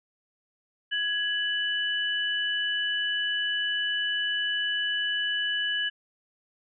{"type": "tone pair together", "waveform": "sine", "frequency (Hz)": [1668.5, 2973], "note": ["G#6", "F#7"], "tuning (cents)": [8, 8], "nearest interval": "minor seventh", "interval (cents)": 1000, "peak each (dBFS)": -28, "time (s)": [0.91, 5.9], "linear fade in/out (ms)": 20, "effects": []}